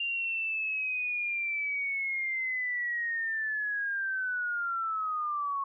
sine linear sweep, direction down, 2792 to 1095 Hz, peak -29 dBFS, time 0-5.64 s, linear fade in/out 5 ms, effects none

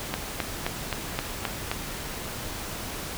click train, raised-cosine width 0.3 ms, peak -10 dBFS, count 7, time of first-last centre 0.14-1.715 s, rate 3.81 Hz, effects pink hiss -35 dBFS RMS until 3.17 s

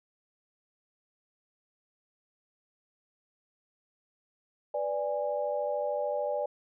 sine chord, G# diminished, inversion first, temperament equal with one note detuned, 493.9 / 587.3 / 822.5 Hz, B4 / D5 / G#5, 0 / 0 / -17 cents, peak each -35 / -30 / -36 dBFS, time 4.74-6.46 s, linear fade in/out 5 ms, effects none

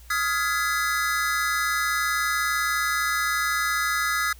square chord, F half-diminished seventh, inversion third, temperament just, 1257.2 / 1396.9 / 1676.3 / 2012 Hz, Eb6 / F6 / Ab6 / Cb7, +18 / 0 / +16 / +32 cents, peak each -28 / -30 / -28 / -30 dBFS, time 0.1-4.33 s, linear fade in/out 5 ms, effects added 60 Hz sine -45 dBFS peak until 4.39 s + white hiss -54 dBFS RMS until 4.39 s

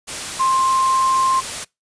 sine tone in noise, 1054 Hz, C6, 12 cents sharp, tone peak -14 dBFS, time 0.39-1.41 s, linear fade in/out 20 ms, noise white, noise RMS -27 dBFS, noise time 0.07-1.65 s, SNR +10 dB, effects noise-tail reverb RT60 0.2 s tail -24 dB re dry + resampled to 22050 Hz

